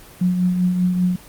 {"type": "tone with tremolo", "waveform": "sine", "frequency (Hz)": 180.7, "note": "F#3", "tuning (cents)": -41, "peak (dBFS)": -13, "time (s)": [0.21, 1.16], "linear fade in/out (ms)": 5, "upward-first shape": "triangle", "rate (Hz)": 5.1, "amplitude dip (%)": 50, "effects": ["pink hiss -43 dBFS RMS until 1.28 s", "Opus 24 kbps"]}